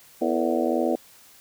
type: harmonic tone with a mistuned harmonic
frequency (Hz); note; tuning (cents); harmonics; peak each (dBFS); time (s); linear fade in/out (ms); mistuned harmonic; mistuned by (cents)
82.41; E2; 0; 3 / 4 / 5 / 6 / 7 / 8 / 9; -27 / -26 / -30 / -29 / -28 / -31 / -31; 0.21-0.96; 10; 5; +120
effects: white hiss -52 dBFS RMS until 1.4 s